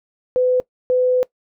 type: tone pair in turn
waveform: sine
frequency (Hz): 504 / 504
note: B4 / B4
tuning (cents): +35 / +35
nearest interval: unison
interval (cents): 0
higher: neither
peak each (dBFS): -13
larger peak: neither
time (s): 0.36-0.6 / 0.9-1.23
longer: second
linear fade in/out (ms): 0
effects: noise-tail reverb RT60 0.1 s tail -21 dB re dry